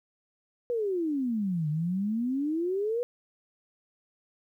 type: exponential two-way sweep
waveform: sine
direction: down then up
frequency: 493.9 to 147.7 to 493.9 Hz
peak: -26 dBFS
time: 0.7-3.03 s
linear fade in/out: 0 ms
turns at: 1.69 s
effects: 11-bit